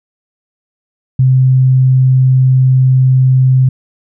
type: tone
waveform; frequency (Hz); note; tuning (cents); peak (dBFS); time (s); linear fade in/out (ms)
sine; 130; C3; -11; -5; 1.19-3.69; 5
effects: none